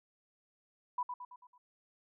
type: tone with echo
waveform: sine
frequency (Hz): 987.8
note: B5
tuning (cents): 0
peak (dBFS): -31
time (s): 0.98-1.03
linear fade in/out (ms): 5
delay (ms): 110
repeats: 5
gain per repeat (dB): -6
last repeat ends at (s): 1.58
effects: none